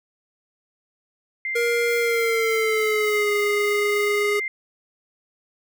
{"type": "tone", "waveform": "sine", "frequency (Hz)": 2093, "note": "C7", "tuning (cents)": 0, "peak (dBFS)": -24, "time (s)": [1.45, 4.48], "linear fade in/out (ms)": 2}
{"type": "tone with pitch glide", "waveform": "square", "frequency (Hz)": [471.7, 413], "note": ["A#4", "G#4"], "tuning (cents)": [20, -10], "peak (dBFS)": -21, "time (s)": [1.55, 4.4], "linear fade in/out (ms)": 10, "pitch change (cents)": -230, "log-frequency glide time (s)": [1.97, 3.32]}
{"type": "noise with tremolo", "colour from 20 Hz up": "violet", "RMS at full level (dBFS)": -41, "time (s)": [1.86, 4.25], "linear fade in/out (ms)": 50, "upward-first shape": "triangle", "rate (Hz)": 3.4, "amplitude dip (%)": 55}
{"effects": []}